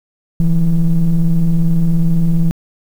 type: ring-modulated tone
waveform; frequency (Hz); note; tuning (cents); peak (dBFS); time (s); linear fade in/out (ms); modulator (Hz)
triangle; 79.1; D#2; +29; -3; 0.4-2.51; 0; 87.8
effects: tanh soft clip ceiling -1 dBFS + 7-bit